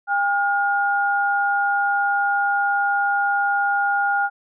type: tone pair together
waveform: sine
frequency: 805 / 1423.6 Hz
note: G5 / F6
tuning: +46 / +33 cents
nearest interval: minor seventh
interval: 987 cents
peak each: -20 dBFS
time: 0.07-4.3 s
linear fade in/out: 50 ms
effects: none